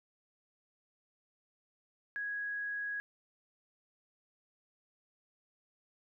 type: tone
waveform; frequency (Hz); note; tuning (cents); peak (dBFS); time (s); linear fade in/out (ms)
sine; 1660; G#6; -1; -35; 2.16-3; 0
effects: none